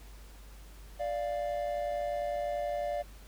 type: tone pair together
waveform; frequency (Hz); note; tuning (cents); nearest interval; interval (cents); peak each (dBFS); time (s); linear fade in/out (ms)
triangle; 586.6 / 698; D5 / F5; -2 / -1; minor third; 301; -31 / -33; 0.99-3.03; 20
effects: added 50 Hz sine -48 dBFS peak until 3.27 s + pink hiss -57 dBFS RMS until 3.27 s